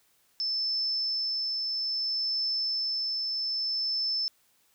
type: tone with tremolo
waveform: sine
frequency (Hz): 5274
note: E8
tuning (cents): 0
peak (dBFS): -26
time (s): 0.4-4.28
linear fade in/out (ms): 0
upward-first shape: triangle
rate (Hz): 0.61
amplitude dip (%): 25
effects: white hiss -67 dBFS RMS until 4.74 s